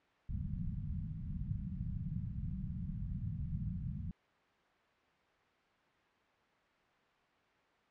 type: low-pass noise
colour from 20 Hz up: white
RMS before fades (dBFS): -40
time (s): 0.29-4.11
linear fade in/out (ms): 2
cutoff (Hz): 190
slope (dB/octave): 48
effects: white hiss -69 dBFS RMS until 7.9 s + low-pass 2000 Hz 12 dB/octave